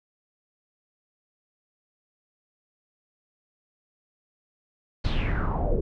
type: noise with low-pass filter sweep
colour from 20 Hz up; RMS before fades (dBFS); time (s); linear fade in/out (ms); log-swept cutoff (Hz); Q
brown; -25; 5.04-5.81; 10; 4500 to 400; 4.9
effects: none